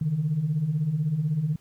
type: beating tone pair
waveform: sine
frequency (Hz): 140 / 156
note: C#3 / D#3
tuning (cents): +18 / +5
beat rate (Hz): 16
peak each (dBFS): -29 / -23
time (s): 0.01-1.56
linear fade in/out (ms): 5
effects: tanh soft clip ceiling -16 dBFS + pink hiss -62 dBFS RMS until 1.6 s